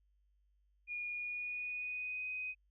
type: tone with pitch glide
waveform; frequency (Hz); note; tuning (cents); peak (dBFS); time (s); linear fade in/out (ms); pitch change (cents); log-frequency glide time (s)
sine; 2437 to 2506; D#7 to D#7; -37 to +12; -38; 0.87-2.55; 50; +49; 1.13-2.28
effects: added 50 Hz sine -70 dBFS peak until 2.7 s